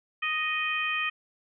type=harmonic tone; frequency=622.3 Hz; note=D#5; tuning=in tune; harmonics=2 / 3 / 4 / 5; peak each=-33 / -32 / -29 / -36 dBFS; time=0.22-1.1 s; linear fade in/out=10 ms; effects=none